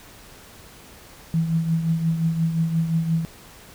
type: tone with tremolo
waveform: sine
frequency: 163.7 Hz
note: E3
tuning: 12 cents flat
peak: -16 dBFS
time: 1.34-3.25 s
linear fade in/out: 0 ms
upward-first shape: triangle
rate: 5.7 Hz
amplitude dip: 65%
effects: pink hiss -46 dBFS RMS until 3.74 s